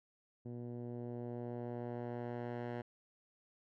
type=tone with low-pass filter sweep; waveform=10% pulse; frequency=120.4 Hz; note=B2; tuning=44 cents flat; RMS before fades=-43 dBFS; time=0.45-2.82 s; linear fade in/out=10 ms; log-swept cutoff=290 to 1800 Hz; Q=0.74; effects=none